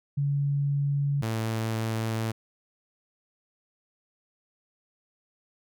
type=tone pair in turn; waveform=sine / sawtooth; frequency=141.8 / 111.83 Hz; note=C#3 / A2; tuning=+40 / +29 cents; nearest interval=major third; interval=411 cents; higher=first; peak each=-23 dBFS; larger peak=neither; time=0.17-1.22 / 1.22-2.32 s; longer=second; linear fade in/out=10 ms; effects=none